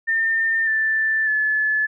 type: tone with pitch steps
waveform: sine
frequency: 1807 / 1765.7 / 1725.4 Hz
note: A6 / A6 / A6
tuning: +46 / +6 / -34 cents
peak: -17 dBFS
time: 0.07-1.87 s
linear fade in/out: 20 ms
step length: 600 ms
effects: none